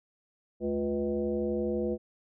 sine tone with frequency modulation, 353.5 Hz, F4, 21 cents sharp, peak -27 dBFS, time 0.6-1.98 s, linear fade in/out 50 ms, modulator 139 Hz, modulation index 1.4, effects none

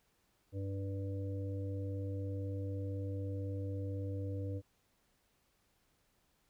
harmonic tone, 98 Hz, G2, in tune, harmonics 1 / 3 / 5 / 6, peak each -37 / -45 / -46 / -55 dBFS, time 0.52-4.62 s, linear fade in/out 50 ms, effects pink hiss -75 dBFS RMS until 6.49 s

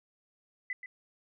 sine tone with echo, 2007 Hz, B6, 27 cents sharp, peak -32 dBFS, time 0.7-0.73 s, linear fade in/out 2 ms, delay 130 ms, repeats 1, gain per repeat -9 dB, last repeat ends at 0.86 s, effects none

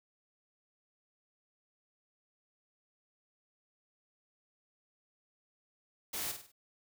white noise with echo, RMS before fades -38 dBFS, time 6.13-6.32 s, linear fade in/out 10 ms, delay 50 ms, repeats 4, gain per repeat -7 dB, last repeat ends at 6.52 s, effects none

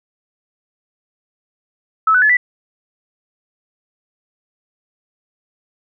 sine tone with pitch steps, 1301 / 1494.5 / 1716.7 / 1971.9 Hz, E6 / F#6 / A6 / B6, -23 / +17 / -43 / -3 cents, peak -9 dBFS, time 2.07-2.37 s, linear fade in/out 5 ms, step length 75 ms, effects none

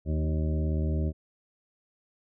harmonic tone with a mistuned harmonic, 77.78 Hz, D#2, in tune, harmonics 1 / 2 / 3 / 4 / 5 / 7 / 8, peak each -26 / -32 / -36 / -38 / -40 / -43 / -44 dBFS, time 0.05-1.13 s, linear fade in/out 50 ms, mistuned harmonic 3, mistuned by -21 cents, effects none

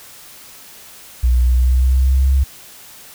sine tone with pitch glide, 61.2 to 67.13 Hz, B1 to C2, -15 to +45 cents, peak -10 dBFS, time 1.23-2.44 s, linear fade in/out 10 ms, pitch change +160 cents, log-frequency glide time 1.39-2.31 s, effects white hiss -40 dBFS RMS until 3.14 s

